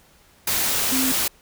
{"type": "tone in noise", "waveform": "sine", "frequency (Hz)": 261.6, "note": "C4", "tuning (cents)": 0, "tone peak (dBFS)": -22, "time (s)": [0.92, 1.12], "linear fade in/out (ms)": 5, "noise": "white", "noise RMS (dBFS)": -22, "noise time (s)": [0.47, 1.28], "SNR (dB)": -3, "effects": ["pink hiss -55 dBFS RMS until 1.41 s"]}